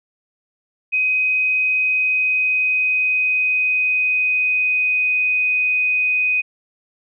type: tone with pitch glide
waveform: sine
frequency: 2515 to 2499 Hz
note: D#7 to D#7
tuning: +18 to +7 cents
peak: -15 dBFS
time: 0.92-6.42 s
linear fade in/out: 20 ms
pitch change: -11 cents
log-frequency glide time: 1.77-5.13 s
effects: none